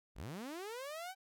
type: linear sweep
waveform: sawtooth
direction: up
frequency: 30.02 to 778 Hz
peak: -39 dBFS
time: 0.15-1.15 s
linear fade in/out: 50 ms
effects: none